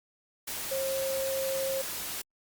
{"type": "tone in noise", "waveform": "sine", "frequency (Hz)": 536, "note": "C5", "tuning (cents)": 42, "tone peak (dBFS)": -29, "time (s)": [0.71, 1.82], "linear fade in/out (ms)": 10, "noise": "white", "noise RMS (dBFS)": -36, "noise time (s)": [0.47, 2.22], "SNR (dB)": 4, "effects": ["Opus 48 kbps"]}